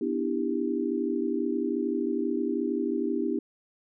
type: chord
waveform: sine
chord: E minor seventh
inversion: second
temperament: just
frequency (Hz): 247.2 / 296.7 / 329.6 / 395.6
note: B3 / D4 / E4 / G4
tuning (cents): +2 / +18 / 0 / +16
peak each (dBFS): -31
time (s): 0.01-3.39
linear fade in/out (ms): 5
effects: none